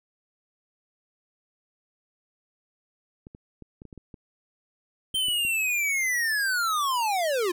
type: clicks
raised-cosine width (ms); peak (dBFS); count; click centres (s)
3; -30; 11; 3.269 / 3.349 / 3.623 / 3.819 / 3.853 / 3.928 / 3.977 / 4.142 / 5.142 / 5.284 / 5.45
type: linear sweep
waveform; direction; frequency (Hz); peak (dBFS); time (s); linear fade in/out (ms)
square; down; 3136 to 334; -24; 5.14-7.52; 10
effects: none